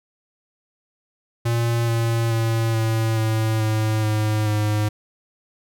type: tone with pitch steps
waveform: square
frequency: 117.1 / 115.42 / 113.77 / 112.14 / 110.53 / 108.94 / 107.38 / 105.84 Hz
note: A#2 / A#2 / A#2 / A2 / A2 / A2 / A2 / G#2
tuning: +8 / -17 / -42 / +33 / +8 / -17 / -42 / +33 cents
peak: -19 dBFS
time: 1.45-4.89 s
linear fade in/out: 10 ms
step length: 430 ms
effects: none